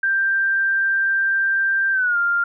sine tone with pitch glide, 1578 to 1397.7 Hz, G6 to F6, +11 to +1 cents, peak -16 dBFS, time 0.03-2.44 s, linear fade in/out 5 ms, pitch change -210 cents, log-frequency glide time 1.92-2.17 s, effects none

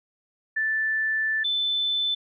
sine tone pair in turn, 1760 / 3520 Hz, A6 / A7, 0 / 0 cents, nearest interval octave, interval 1200 cents, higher second, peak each -22 dBFS, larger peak neither, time 0.56-1.44 / 1.44-2.15 s, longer first, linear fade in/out 10 ms, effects none

